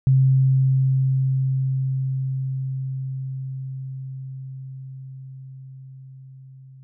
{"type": "tone with level ramp", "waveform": "sine", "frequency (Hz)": 132.5, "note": "C3", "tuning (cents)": 22, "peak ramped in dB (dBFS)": [-12, -42], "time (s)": [0.07, 6.83], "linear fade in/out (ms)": 0, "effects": []}